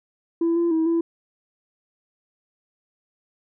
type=tone with pitch steps; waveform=sine; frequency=334.5 / 340.6 / 321.9 / 333.9 Hz; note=E4 / F4 / E4 / E4; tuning=+25 / -43 / -41 / +22 cents; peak=-16 dBFS; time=0.41-1.01 s; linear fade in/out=5 ms; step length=150 ms; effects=tanh soft clip ceiling -16 dBFS